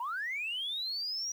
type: linear sweep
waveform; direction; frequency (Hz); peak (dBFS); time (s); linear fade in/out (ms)
sine; up; 906 to 5810; -32; 0-1.32; 5
effects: tanh soft clip ceiling -29 dBFS + 10-bit